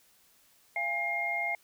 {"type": "tone cluster", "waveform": "sine", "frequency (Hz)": [686, 818, 2128], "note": ["F5", "G#5", "C7"], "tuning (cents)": [-31, -26, 29], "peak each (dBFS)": [-36, -38, -30], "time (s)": [0.76, 1.55], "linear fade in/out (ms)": 2, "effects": ["white hiss -64 dBFS RMS until 1.63 s"]}